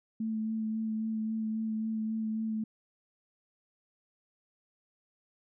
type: tone with vibrato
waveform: sine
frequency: 220 Hz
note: A3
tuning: in tune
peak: -30 dBFS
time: 0.2-2.64 s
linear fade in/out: 5 ms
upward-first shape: sine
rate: 3.7 Hz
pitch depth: 16 cents each way
effects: none